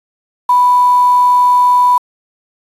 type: tone with quantisation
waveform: sine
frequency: 987.8 Hz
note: B5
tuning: in tune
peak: -6 dBFS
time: 0.49-1.98 s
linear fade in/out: 5 ms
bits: 5
effects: resampled to 32000 Hz